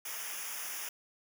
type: noise with comb filter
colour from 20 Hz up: white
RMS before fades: -40 dBFS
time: 0.05-0.89 s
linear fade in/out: 5 ms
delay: 0.24 ms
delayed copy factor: -0.95
effects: none